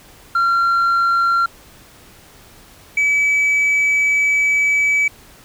sine tone pair in turn, 1374 / 2291 Hz, F6 / D7, -29 / -44 cents, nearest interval major sixth, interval 885 cents, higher second, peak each -10 dBFS, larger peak neither, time 0.35-1.46 / 2.97-5.08 s, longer second, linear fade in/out 5 ms, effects tanh soft clip ceiling -12 dBFS + pink hiss -45 dBFS RMS until 5.44 s

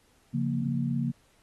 sine chord, Bb minor, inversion first, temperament equal, 138.59 / 174.61 / 233.1 Hz, Db3 / F3 / Bb3, 0 / 0 / 0 cents, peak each -29 / -33 / -29 dBFS, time 0.33-1.12 s, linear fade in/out 20 ms, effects pink hiss -65 dBFS RMS until 1.42 s + AAC 32 kbps

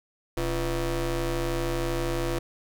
25% pulse ring-modulated tone, 155.56 Hz, D#3, in tune, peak -19 dBFS, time 0.37-2.39 s, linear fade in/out 5 ms, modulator 187 Hz, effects none

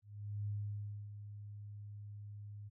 sine tone with ADSR envelope, 103.2 Hz, G#2, 10 cents flat, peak -36 dBFS, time 0.02-2.7 s, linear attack 450 ms, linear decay 620 ms, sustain -10 dB, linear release 26 ms, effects none

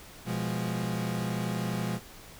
40% pulse chord, F diminished, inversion second, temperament equal with one note detuned, 123.47 / 174.61 / 206.6 Hz, Cb3 / F3 / Ab3, 0 / 0 / -9 cents, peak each -33 dBFS, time 0.25-2 s, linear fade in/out 50 ms, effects pink hiss -49 dBFS RMS until 2.39 s

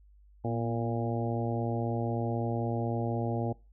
harmonic tone with a mistuned harmonic, 116.1 Hz, A#2, 7 cents flat, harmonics 1 / 2 / 3 / 4 / 5 / 6 / 7, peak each -32 / -35 / -37 / -38 / -39 / -40 / -40 dBFS, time 0.44-3.53 s, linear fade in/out 10 ms, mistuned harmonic 2, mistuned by +42 cents, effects noise-tail reverb RT60 0.3 s tail -22 dB re dry + added 50 Hz sine -55 dBFS peak until 3.72 s

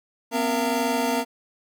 square tone cluster, 243.1 / 264.9 / 468.3 / 676 / 914 Hz, B3 / C4 / A#4 / E5 / A#5, -27 / +22 / +8 / +43 / -34 cents, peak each -29 dBFS, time 0.31-1.25 s, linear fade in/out 50 ms, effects none

